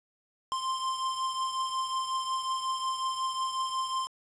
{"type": "beating tone pair", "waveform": "square", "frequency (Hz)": [1046.5, 1052], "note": ["C6", "C6"], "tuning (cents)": [0, 9], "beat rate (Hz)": 5.5, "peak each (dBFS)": [-31, -38], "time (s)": [0.52, 4.07], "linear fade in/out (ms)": 0, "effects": ["resampled to 22050 Hz", "9-bit"]}